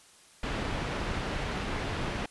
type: low-pass noise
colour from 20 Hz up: pink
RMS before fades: -33 dBFS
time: 0.43-2.26 s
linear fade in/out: 5 ms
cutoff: 3100 Hz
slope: 12 dB/octave
effects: white hiss -57 dBFS RMS until 2.3 s + resampled to 24000 Hz

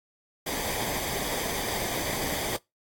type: noise with comb filter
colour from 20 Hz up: pink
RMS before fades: -31 dBFS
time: 0.46-2.57 s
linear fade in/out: 10 ms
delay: 0.73 ms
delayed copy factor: -0.6
effects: noise-tail reverb RT60 0.2 s tail -22 dB re dry + AAC 64 kbps

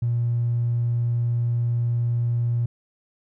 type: tone with tanh clipping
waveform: triangle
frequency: 118.7 Hz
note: A#2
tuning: 32 cents sharp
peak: -19 dBFS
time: 0.02-2.66 s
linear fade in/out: 5 ms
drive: 1 dB
effects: none

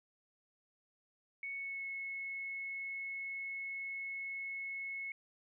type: tone with pitch glide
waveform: sine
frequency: 2217 to 2189 Hz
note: C#7 to C#7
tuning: 0 to -22 cents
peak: -39 dBFS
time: 1.43-5.12 s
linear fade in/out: 2 ms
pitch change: -22 cents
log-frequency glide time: 1.53-1.86 s
effects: none

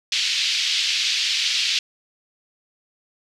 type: band-pass noise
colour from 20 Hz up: pink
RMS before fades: -22 dBFS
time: 0.12-1.79 s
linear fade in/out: 2 ms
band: 2700 to 5100 Hz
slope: 24 dB/octave
effects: none

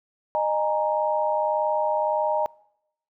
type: chord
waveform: sine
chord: D# suspended fourth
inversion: none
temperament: equal with one note detuned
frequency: 613.3 / 830.6 / 932.3 Hz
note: D#5 / G#5 / A#5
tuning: -25 / 0 / 0 cents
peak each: -24 / -27 / -25 dBFS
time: 0.35-2.46 s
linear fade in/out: 0 ms
effects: noise-tail reverb RT60 0.8 s tail -24 dB re dry

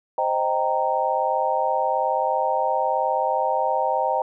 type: chord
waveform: sine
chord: C minor seventh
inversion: none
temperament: equal with one note detuned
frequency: 523.3 / 622.3 / 784 / 927 Hz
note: C5 / Eb5 / G5 / Bb5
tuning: 0 / 0 / 0 / -10 cents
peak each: -26 / -26 / -24 / -24 dBFS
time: 0.18-4.22 s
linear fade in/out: 2 ms
effects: none

